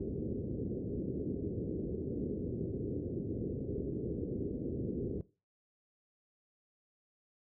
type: low-pass noise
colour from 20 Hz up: white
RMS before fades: -37 dBFS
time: 0-5.21 s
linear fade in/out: 2 ms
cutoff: 440 Hz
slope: 48 dB/octave
effects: noise-tail reverb RT60 0.3 s tail -18 dB re dry + high-pass 60 Hz 12 dB/octave